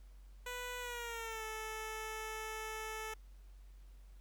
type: tone with pitch glide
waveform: 10% pulse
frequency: 493.9 to 437.5 Hz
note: B4 to A4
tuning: 0 to -10 cents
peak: -33 dBFS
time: 0.46-3.14 s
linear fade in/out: 5 ms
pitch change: -210 cents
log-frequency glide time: 0.8-1.44 s
effects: added 47 Hz sine -53 dBFS peak until 4.2 s + pink hiss -72 dBFS RMS until 4.2 s